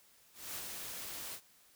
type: noise with ADSR envelope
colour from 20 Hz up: white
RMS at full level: -41 dBFS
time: 0.33-1.41 s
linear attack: 230 ms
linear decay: 48 ms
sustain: -3 dB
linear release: 73 ms
effects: white hiss -65 dBFS RMS until 1.75 s